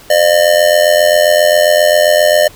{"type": "tone with amplitude modulation", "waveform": "square", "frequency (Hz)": 604, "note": "D5", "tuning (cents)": 48, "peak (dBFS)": -4, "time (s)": [0.1, 2.48], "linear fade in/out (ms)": 5, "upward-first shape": "sine", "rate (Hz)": 87.5, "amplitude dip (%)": 75, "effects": ["pink hiss -39 dBFS RMS until 2.55 s"]}